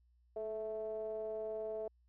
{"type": "ring-modulated tone", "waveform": "triangle", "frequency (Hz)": 111, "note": "A2", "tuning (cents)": 16, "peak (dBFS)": -33, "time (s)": [0.36, 1.88], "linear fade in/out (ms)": 5, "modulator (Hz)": 545, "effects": ["added 60 Hz sine -67 dBFS peak until 2.08 s"]}